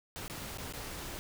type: noise with dropouts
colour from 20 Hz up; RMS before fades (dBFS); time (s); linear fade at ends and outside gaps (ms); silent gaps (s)
pink; -42; 0.16-1.19; 0; 0.28-0.298 / 0.574-0.584 / 0.725-0.736
effects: none